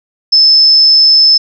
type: tone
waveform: sine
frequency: 5250 Hz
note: E8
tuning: 8 cents flat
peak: -3 dBFS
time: 0.32-1.38 s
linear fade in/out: 10 ms
effects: none